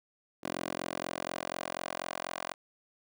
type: tone with high-pass filter sweep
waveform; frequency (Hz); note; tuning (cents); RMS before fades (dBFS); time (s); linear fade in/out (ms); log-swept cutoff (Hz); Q
10% pulse; 44.11; F1; +18; -38; 0.43-2.54; 10; 360 to 760; 1.3
effects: none